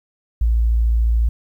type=tone; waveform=sine; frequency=57 Hz; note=A#1; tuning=38 cents flat; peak=-13 dBFS; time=0.41-1.29 s; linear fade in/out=5 ms; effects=9-bit